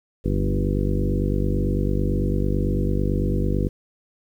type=harmonic tone with a mistuned harmonic; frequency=49 Hz; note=G1; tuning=in tune; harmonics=1 / 2 / 3 / 4 / 5 / 6 / 7 / 8 / 10; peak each=-23 / -26 / -28 / -29 / -30 / -31 / -31 / -32 / -33 dBFS; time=0.24-3.69 s; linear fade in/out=20 ms; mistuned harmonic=3; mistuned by=+21 cents; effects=9-bit